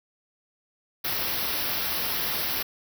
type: band-stop noise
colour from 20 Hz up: white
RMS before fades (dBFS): -28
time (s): 1.04-2.63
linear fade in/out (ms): 10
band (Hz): 5700 to 11000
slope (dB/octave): 96
effects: none